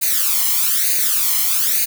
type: noise with flanger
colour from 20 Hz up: blue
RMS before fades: -17 dBFS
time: 0.01-1.86 s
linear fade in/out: 20 ms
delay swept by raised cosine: 0.45 to 0.97 ms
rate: 1.1 Hz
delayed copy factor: +0.75
effects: none